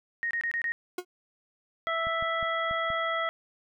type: tone bursts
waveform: sine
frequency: 1864.7 Hz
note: A#6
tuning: in tune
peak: -27 dBFS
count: 5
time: 0.23-0.72 s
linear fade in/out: 0 ms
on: 78 ms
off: 25 ms
type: tone with exponential decay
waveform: 40% pulse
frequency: 360.8 Hz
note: F#4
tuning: 44 cents flat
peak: -27 dBFS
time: 0.98-1.05 s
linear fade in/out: 5 ms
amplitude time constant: 15 ms
type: harmonic tone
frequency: 659.3 Hz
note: E5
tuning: in tune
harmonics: 1 / 2 / 3 / 5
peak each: -32 / -30 / -32 / -39 dBFS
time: 1.87-3.29 s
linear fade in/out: 0 ms
type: clicks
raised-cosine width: 5 ms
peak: -31 dBFS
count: 5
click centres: 2.07 / 2.225 / 2.428 / 2.711 / 2.903 s
effects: none